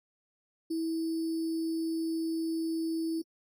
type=tone with sample-and-hold; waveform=sine; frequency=325.4 Hz; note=E4; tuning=22 cents flat; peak=-29 dBFS; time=0.7-3.22 s; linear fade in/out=10 ms; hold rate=4900 Hz; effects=AAC 48 kbps